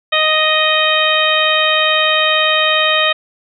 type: harmonic tone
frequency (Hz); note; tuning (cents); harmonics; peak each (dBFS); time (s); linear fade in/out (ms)
622.3; D#5; 0; 1 / 2 / 3 / 4 / 5 / 6; -18 / -18 / -18 / -18 / -18 / -18; 0.12-3.13; 10
effects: none